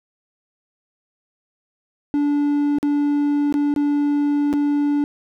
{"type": "tone with dropouts", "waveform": "triangle", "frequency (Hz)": 290, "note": "D4", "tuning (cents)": -22, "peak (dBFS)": -14, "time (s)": [2.14, 5.04], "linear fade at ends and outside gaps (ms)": 0, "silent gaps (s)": [[2.785, 2.829], [3.525, 3.541], [3.74, 3.762], [4.529, 4.537]], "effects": []}